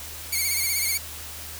5% pulse tone with vibrato, 2200 Hz, C#7, 14 cents flat, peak -13 dBFS, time 0.32-0.98 s, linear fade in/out 10 ms, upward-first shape sine, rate 16 Hz, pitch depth 72 cents each way, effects added 78 Hz sine -43 dBFS peak until 1.59 s + white hiss -38 dBFS RMS until 1.59 s

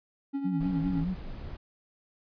triangle tone with tremolo, 277.2 Hz, C#4, in tune, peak -25 dBFS, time 0.33-1.05 s, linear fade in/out 20 ms, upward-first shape triangle, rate 9.7 Hz, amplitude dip 60%
sine tone with vibrato, 173 Hz, F3, 16 cents flat, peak -28 dBFS, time 0.44-1.15 s, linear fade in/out 20 ms, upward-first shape sine, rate 4.9 Hz, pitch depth 140 cents each way
brown noise, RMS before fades -39 dBFS, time 0.6-1.57 s, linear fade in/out 10 ms
effects resampled to 11025 Hz

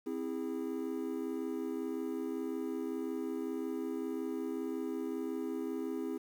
triangle chord, C augmented, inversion none, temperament just, 261.6 / 327 / 408.8 Hz, C4 / E4 / G#4, 0 / -14 / -27 cents, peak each -37 / -37 / -38 dBFS, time 0.06-6.18 s, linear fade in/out 10 ms, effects 10-bit

